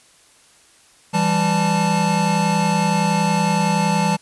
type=tone cluster; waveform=square; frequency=165.9 / 196.6 / 880 Hz; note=E3 / G3 / A5; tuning=+11 / +5 / 0 cents; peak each=-21 dBFS; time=1.13-4.17 s; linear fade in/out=20 ms; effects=white hiss -52 dBFS RMS until 4.21 s + resampled to 24000 Hz